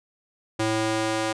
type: tone with high-pass filter sweep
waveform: square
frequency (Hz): 110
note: A2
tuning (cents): 0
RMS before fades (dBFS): -25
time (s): 0.59-1.33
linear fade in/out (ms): 10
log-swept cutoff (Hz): 240 to 430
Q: 0.91
effects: resampled to 22050 Hz